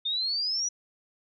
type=exponential sweep; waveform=sine; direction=up; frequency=3600 to 5910 Hz; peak=-26 dBFS; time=0.05-0.69 s; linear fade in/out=10 ms; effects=none